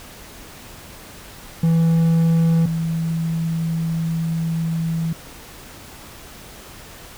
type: tone pair in turn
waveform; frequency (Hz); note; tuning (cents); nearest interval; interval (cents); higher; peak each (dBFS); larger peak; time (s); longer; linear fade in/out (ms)
triangle / sine; 164.81 / 163.92; E3 / E3; 0 / -9; unison; 9; first; -11 / -19; first; 1.63-2.66 / 2.66-5.13; second; 5
effects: pink hiss -40 dBFS RMS until 7.17 s